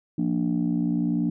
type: chord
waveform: sine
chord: Bb major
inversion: second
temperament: equal with one note detuned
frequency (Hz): 172.81 / 233.1 / 293.7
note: F3 / Bb3 / D4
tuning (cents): -18 / 0 / 0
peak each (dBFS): -25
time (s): 0.18-1.3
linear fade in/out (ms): 5
effects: tanh soft clip ceiling -15 dBFS